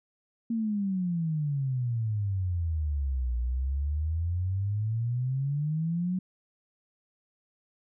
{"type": "exponential two-way sweep", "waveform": "sine", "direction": "down then up", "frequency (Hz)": [233.1, 59.1, 187], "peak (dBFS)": -26, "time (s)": [0.5, 6.19], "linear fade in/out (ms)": 5, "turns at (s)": 3.37, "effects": []}